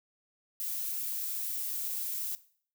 violet noise, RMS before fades -35 dBFS, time 0.6-2.35 s, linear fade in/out 0 ms, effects noise-tail reverb RT60 0.5 s tail -17 dB re dry

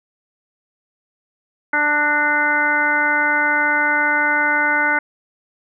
harmonic tone with a mistuned harmonic, 295.8 Hz, D4, 13 cents sharp, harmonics 1 / 2 / 3 / 4 / 5 / 6 / 7, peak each -28 / -28 / -22 / -29 / -17 / -27 / -21 dBFS, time 1.73-4.99 s, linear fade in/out 5 ms, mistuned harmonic 6, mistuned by +45 cents, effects none

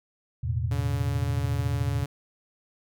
sine chord, E suspended fourth, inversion none, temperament just, 82.41 / 109.88 / 123.61 Hz, E2 / A2 / B2, 0 / -2 / +2 cents, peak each -29 dBFS, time 0.43-2.04 s, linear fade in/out 10 ms
sawtooth tone, 142.2 Hz, C#3, 45 cents sharp, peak -28 dBFS, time 0.71-2.06 s, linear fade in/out 5 ms
effects none

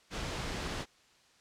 pink noise, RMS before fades -37 dBFS, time 0.1-0.86 s, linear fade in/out 50 ms, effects white hiss -64 dBFS RMS until 1.4 s + low-pass 6000 Hz 12 dB/octave

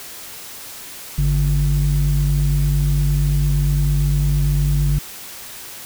sine tone pair together, 51.09 / 144.5 Hz, G#1 / D3, -28 / -28 cents, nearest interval octave + tritone, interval 1800 cents, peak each -15 dBFS, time 1.18-4.99 s, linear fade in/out 5 ms, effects tanh soft clip ceiling -10 dBFS + white hiss -35 dBFS RMS until 5.85 s

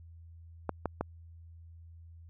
clicks, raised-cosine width 1 ms, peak -17 dBFS, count 3, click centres 0.693 / 0.857 / 1.01 s, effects added 83 Hz sine -49 dBFS peak until 2.29 s

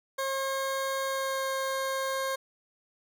20% pulse tone with pitch glide, 538 to 534.3 Hz, C5 to C5, +48 to +36 cents, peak -24 dBFS, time 0.18-2.36 s, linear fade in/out 10 ms, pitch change -12 cents, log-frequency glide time 1.05-1.45 s, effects none

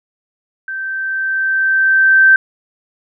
sine tone with level ramp, 1556 Hz, G6, 13 cents flat, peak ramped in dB -21 to -4 dBFS, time 0.68-2.36 s, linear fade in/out 2 ms, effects none

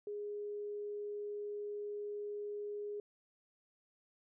sine tone, 413.5 Hz, G#4, 8 cents flat, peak -39 dBFS, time 0.07-3 s, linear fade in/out 2 ms, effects none

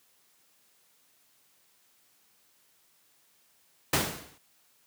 pink noise with exponential decay, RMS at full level -21 dBFS, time 3.93-4.38 s, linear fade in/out 5 ms, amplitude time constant 97 ms, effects white hiss -66 dBFS RMS until 4.86 s + high-pass 100 Hz 12 dB/octave

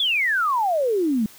sine exponential sweep, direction down, 3520 to 205 Hz, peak -18 dBFS, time 0-1.26 s, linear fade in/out 2 ms, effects white hiss -47 dBFS RMS until 1.38 s

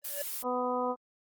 square tone with exponential growth, 574 Hz, D5, 40 cents flat, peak -32 dBFS, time 0.02-0.22 s, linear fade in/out 5 ms, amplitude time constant 42 ms
blue noise, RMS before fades -37 dBFS, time 0.04-0.43 s, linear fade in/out 10 ms
harmonic tone, 249.3 Hz, B3, 16 cents sharp, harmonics 1 / 2 / 3 / 4 / 5, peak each -36 / -32 / -36 / -34 / -37 dBFS, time 0.42-0.96 s, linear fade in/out 50 ms
effects Opus 24 kbps

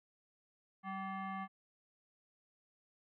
sine tone with frequency modulation, 192.9 Hz, G3, 28 cents flat, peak -39 dBFS, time 0.83-1.48 s, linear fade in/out 50 ms, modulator 962 Hz, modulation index 1.4, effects none

